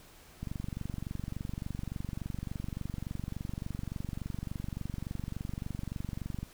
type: click train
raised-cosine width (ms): 5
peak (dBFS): -24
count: 142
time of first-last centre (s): 0.43-6.43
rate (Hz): 23.5
effects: pink hiss -56 dBFS RMS until 6.53 s